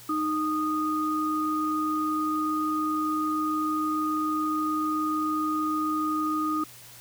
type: tone pair together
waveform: sine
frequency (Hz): 309.2 / 1236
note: D#4 / D#6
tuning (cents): -11 / -12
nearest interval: 2 octaves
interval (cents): 2399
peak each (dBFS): -27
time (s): 0.09-6.64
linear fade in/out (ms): 5
effects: added 120 Hz sine -56 dBFS peak until 7 s + white hiss -48 dBFS RMS until 7 s